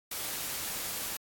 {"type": "noise", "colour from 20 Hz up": "white", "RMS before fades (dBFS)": -36, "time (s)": [0.11, 1.17], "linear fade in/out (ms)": 5, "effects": ["AAC 64 kbps"]}